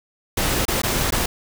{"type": "noise with dropouts", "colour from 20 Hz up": "pink", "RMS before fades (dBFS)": -21, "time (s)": [0.37, 1.26], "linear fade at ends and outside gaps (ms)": 5, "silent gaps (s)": [[0.654, 0.681], [0.819, 0.833], [1.107, 1.122]], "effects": []}